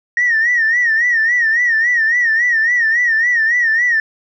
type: tone with vibrato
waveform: sine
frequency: 1864.7 Hz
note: A#6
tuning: in tune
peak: -10 dBFS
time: 0.17-4 s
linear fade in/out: 2 ms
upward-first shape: sine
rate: 3.6 Hz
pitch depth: 100 cents each way
effects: tanh soft clip ceiling -7 dBFS